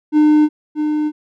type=tone with echo; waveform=triangle; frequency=302.7 Hz; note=D#4; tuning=48 cents flat; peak=-6 dBFS; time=0.12-0.49 s; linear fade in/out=50 ms; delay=630 ms; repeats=1; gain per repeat=-7 dB; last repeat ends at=1.12 s; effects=none